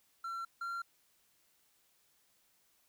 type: tone pair in turn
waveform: triangle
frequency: 1356 / 1377.3 Hz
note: E6 / F6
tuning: +49 / -24 cents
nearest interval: unison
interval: 27 cents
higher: second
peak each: -36 / -35 dBFS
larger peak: second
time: 0.24-0.45 / 0.61-0.82 s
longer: neither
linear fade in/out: 5 ms
effects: white hiss -72 dBFS RMS until 2.88 s